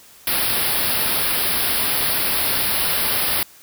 white band-stop noise, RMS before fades -20 dBFS, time 0.27-3.43 s, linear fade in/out 2 ms, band 5200 to 9400 Hz, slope 96 dB/octave, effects white hiss -47 dBFS RMS until 3.62 s

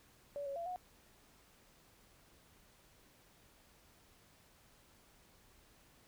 sine tone with pitch steps, 572 / 555 / 680 / 727 Hz, D5 / C#5 / F5 / F#5, -46 / +2 / -46 / -31 cents, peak -39 dBFS, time 0.36-0.76 s, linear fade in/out 0 ms, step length 100 ms, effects pink hiss -66 dBFS RMS until 6.07 s

